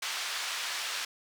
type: band-pass noise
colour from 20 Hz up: white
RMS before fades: -35 dBFS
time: 0.02-1.05 s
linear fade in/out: 5 ms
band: 1000 to 4600 Hz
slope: 12 dB/octave
effects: none